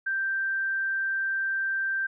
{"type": "tone", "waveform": "sine", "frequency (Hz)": 1570, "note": "G6", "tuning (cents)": 2, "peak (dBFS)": -25, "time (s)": [0.06, 2.07], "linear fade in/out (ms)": 10, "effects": []}